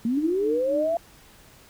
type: linear sweep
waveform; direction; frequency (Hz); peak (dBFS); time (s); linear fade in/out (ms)
sine; up; 220.6 to 687; -21; 0.05-0.97; 2
type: tone with tremolo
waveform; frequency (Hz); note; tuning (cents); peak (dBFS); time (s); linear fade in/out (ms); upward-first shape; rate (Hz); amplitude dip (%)
sine; 304.7; D#4; -36; -26; 0.17-0.95; 5; sine; 3.7; 85
effects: pink hiss -52 dBFS RMS until 1.69 s